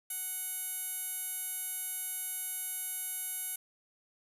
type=tone with band-pass filter; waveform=15% pulse; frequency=740 Hz; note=F#5; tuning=in tune; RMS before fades=-38 dBFS; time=0.1-3.56 s; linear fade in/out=5 ms; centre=11000 Hz; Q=6; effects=10-bit